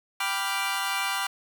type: chord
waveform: 20% pulse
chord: G dominant seventh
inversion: none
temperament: equal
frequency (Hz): 784 / 987.8 / 1174.7 / 1396.9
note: G5 / B5 / D6 / F6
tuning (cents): 0 / 0 / 0 / 0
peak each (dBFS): -27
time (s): 0.2-1.27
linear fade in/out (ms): 5
effects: none